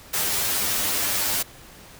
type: noise with comb filter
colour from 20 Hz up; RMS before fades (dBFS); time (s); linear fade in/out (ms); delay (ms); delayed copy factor
white; -24; 0.13-1.43; 10; 10; +0.8
effects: pink hiss -46 dBFS RMS until 1.99 s